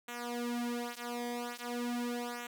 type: tone with flanger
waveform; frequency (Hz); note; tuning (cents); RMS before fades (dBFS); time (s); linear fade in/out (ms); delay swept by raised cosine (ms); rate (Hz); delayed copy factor
sawtooth; 240.6; B3; -45; -38; 0.08-2.47; 5; 0.2 to 4.9; 0.42; -1
effects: none